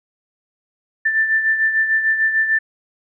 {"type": "beating tone pair", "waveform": "sine", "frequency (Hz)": [1771, 1777.7], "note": ["A6", "A6"], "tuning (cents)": [11, 17], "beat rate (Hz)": 6.7, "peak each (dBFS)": [-15, -23], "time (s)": [1.05, 2.59], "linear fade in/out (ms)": 10, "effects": []}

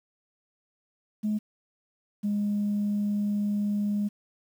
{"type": "tone pair in turn", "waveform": "sine", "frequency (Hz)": [212.1, 205.9], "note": ["G#3", "G#3"], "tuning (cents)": [37, -15], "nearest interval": "minor second", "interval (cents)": 52, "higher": "first", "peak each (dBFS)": -23, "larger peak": "neither", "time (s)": [[1.23, 1.39], [2.23, 4.09]], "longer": "second", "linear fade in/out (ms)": 20, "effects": ["tanh soft clip ceiling -21 dBFS", "9-bit"]}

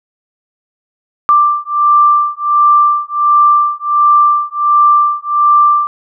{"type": "beating tone pair", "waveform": "sine", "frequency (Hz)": [1179, 1180.4], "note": ["D6", "D6"], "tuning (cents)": [6, 8], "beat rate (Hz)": 1.4, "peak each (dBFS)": -10, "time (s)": [1.29, 5.87], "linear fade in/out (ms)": 0, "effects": []}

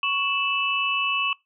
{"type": "tone cluster", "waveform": "sine", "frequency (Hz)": [1112, 2633, 2951], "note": ["C#6", "E7", "F#7"], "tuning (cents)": [5, -3, -5], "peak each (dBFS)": [-26, -24, -28], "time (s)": [0.03, 1.33], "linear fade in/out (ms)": 2, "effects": ["noise-tail reverb RT60 0.2 s tail -23 dB re dry"]}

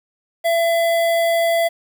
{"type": "tone with notch filter", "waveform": "square", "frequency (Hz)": 672, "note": "E5", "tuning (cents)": 33, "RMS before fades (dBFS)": -17, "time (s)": [0.44, 1.69], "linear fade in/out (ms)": 20, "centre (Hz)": 5900, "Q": 1.3, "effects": ["8-bit"]}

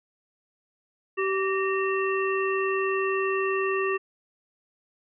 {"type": "harmonic tone with a mistuned harmonic", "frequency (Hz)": 386.4, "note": "G4", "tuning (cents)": -25, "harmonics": [1, 3, 5, 7], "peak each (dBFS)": [-25, -30, -32, -33], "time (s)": [1.17, 3.98], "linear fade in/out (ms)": 20, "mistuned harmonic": 5, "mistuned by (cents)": -81, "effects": []}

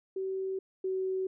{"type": "tone pair in turn", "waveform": "sine", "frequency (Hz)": [381.7, 377.3], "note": ["G4", "F#4"], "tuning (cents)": [-46, 34], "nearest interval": "unison", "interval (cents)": 20, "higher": "first", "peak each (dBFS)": [-31, -29], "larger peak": "second", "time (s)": [[0.16, 0.59], [0.84, 1.27]], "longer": "neither", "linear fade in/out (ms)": 5, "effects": []}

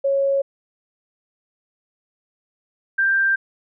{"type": "tone pair in turn", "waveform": "sine", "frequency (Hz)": [551, 1579.3], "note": ["C#5", "G6"], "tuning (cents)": [-11, 12], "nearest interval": "octave + tritone", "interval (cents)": 1823, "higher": "second", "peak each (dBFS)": [-16, -15], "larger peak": "second", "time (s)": [[0.04, 0.42], [2.98, 3.36]], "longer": "neither", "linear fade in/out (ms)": 10, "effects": []}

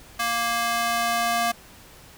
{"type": "tone with high-pass filter sweep", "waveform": "square", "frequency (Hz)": 233.6, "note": "A#3", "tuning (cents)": 4, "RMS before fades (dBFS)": -24, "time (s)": [0.19, 1.52], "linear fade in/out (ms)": 10, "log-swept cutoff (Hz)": [1100, 720], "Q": 1.2, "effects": ["pink hiss -48 dBFS RMS until 2.17 s"]}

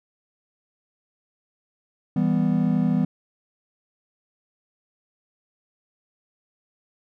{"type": "chord", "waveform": "triangle", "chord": "E minor", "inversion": "none", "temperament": "just", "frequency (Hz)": [164.81, 197.78, 247.2], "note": ["E3", "G3", "B3"], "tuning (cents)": [0, 16, 2], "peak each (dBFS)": -21, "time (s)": [2.16, 3.05], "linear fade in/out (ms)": 5, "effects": []}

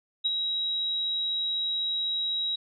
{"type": "tone with ADSR envelope", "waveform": "sine", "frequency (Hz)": 3844, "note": "B7", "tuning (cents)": -48, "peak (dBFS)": -21, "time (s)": [0.24, 2.56], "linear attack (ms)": 19, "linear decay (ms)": 25, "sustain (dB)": -5, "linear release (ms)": 10, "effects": []}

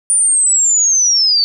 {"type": "linear sweep", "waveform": "sine", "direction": "down", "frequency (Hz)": [9397, 4467], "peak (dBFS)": -9, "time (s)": [0.1, 1.44], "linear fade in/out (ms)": 0, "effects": []}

